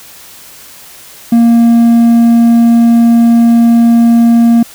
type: tone with hard clipping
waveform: sine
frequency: 233.1 Hz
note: A#3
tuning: in tune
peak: -4 dBFS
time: 1.32-4.63 s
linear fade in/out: 5 ms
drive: 3 dB
effects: white hiss -34 dBFS RMS until 4.74 s